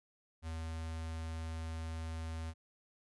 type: tone with notch filter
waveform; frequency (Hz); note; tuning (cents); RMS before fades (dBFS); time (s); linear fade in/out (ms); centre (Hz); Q
square; 80.9; E2; -32; -41; 0.42-2.54; 50; 350; 1.5
effects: resampled to 24000 Hz